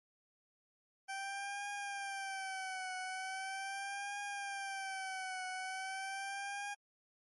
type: tone with vibrato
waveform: 20% pulse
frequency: 776 Hz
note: G5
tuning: 18 cents flat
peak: -35 dBFS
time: 1.08-6.75 s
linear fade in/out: 20 ms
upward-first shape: triangle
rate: 0.4 Hz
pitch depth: 82 cents each way
effects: MP3 48 kbps